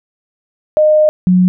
sine tone pair in turn, 613 / 182.25 Hz, D#5 / F#3, -26 / -26 cents, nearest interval octave + major sixth, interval 2100 cents, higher first, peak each -6 dBFS, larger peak neither, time 0.77-1.09 / 1.27-1.48 s, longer first, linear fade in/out 0 ms, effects none

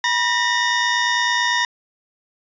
25% pulse tone pair together, 970 / 1831.1 Hz, B5 / A#6, -31 / -31 cents, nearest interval major seventh, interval 1100 cents, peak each -16 dBFS, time 0.04-1.65 s, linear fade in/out 2 ms, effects resampled to 16000 Hz

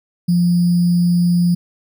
sine tone with sample-and-hold, 174.61 Hz, F3, in tune, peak -11 dBFS, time 0.28-1.55 s, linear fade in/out 10 ms, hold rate 4900 Hz, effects none

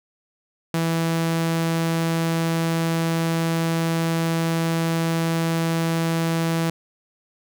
sawtooth tone, 164.81 Hz, E3, in tune, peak -16 dBFS, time 0.74-6.7 s, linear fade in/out 2 ms, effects none

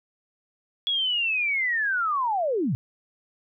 sine linear sweep, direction down, 3380 to 103.83 Hz, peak -22 dBFS, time 0.87-2.75 s, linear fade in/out 0 ms, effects none

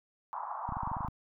white band-pass noise, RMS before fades -38 dBFS, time 0.33-1.08 s, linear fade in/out 0 ms, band 790 to 1100 Hz, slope 48 dB/octave
clicks, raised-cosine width 5 ms, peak -27 dBFS, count 10, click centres 0.691 / 0.723 / 0.769 / 0.833 / 0.874 / 0.916 / 0.968 / 1.007 / 1.048 / 1.085 s
effects none

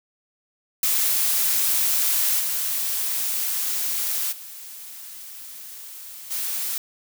blue noise with level steps, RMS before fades -21 / -25 / -39 / -27 dBFS, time 0.83-6.78 s, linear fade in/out 2 ms, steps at 2.39 / 4.31 / 6.3 s, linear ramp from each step 20 ms, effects none

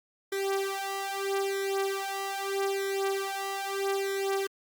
sawtooth tone with flanger, 392 Hz, G4, in tune, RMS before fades -31 dBFS, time 0.32-4.47 s, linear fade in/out 5 ms, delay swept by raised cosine 2 to 4.1 ms, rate 0.79 Hz, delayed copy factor +0.95, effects Opus 48 kbps

